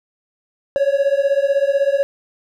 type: beating tone pair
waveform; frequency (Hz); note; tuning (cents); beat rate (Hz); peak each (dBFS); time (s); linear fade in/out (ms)
triangle; 549 / 565; C#5 / C#5; -17 / +33; 16; -15; 0.76-2.03; 0
effects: none